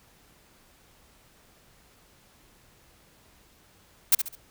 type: noise with echo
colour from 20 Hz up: blue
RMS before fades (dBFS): -17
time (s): 4.12-4.15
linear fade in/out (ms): 5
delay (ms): 68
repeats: 3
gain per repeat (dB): -9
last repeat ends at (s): 4.354
effects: pink hiss -59 dBFS RMS until 4.5 s